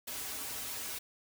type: noise with comb filter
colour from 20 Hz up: white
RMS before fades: -40 dBFS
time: 0.07-0.99 s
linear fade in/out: 10 ms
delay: 5.7 ms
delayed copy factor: -0.75
effects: none